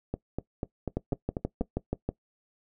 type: two click trains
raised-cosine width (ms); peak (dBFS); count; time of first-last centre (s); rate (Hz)
2; -15 / -17; 8 / 7; 0.97-2.09 / 0.14-1.614; 6.25 / 4.07
effects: noise-tail reverb RT60 0.1 s tail -19 dB re dry